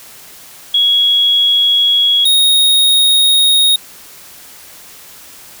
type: tone pair in turn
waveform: sine / square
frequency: 3331 / 3739 Hz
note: G#7 / A#7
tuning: +4 / +4 cents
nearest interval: major second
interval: 200 cents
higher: second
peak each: -8 dBFS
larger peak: neither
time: 0.74-2.25 / 2.25-3.76 s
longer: neither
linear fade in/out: 5 ms
effects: white hiss -37 dBFS RMS until 5.6 s